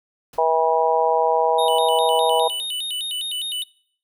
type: noise with exponential decay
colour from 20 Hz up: pink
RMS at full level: -40 dBFS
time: 0.33-0.48 s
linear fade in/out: 5 ms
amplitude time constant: 32 ms
type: harmonic tone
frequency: 161.6 Hz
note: E3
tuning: 34 cents flat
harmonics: 3 / 4 / 5 / 6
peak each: -21 / -21 / -21 / -21 dBFS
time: 0.38-2.48 s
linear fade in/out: 5 ms
type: tone with vibrato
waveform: square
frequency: 3322 Hz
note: G#7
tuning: in tune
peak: -25 dBFS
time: 1.58-3.64 s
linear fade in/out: 10 ms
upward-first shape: square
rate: 4.9 Hz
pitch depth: 190 cents each way
effects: noise-tail reverb RT60 0.6 s tail -23 dB re dry